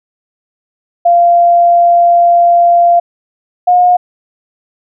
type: tone pair in turn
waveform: sine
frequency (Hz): 692 / 717.3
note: F5 / F5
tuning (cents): -16 / +46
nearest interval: minor second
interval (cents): 62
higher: second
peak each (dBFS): -4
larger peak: neither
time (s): 1.05-3 / 3.67-3.97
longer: first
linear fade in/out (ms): 10
effects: none